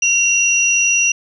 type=tone pair together; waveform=sine; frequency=2749 / 5832 Hz; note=F7 / F#8; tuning=-28 / -26 cents; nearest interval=octave + minor second; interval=1302 cents; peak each=-14 / -15 dBFS; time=0.02-1.12 s; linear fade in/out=5 ms; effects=none